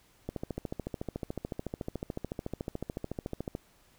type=click train; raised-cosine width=2 ms; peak=-21 dBFS; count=46; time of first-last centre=0.29-3.551 s; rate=13.8 Hz; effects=pink hiss -64 dBFS RMS until 3.98 s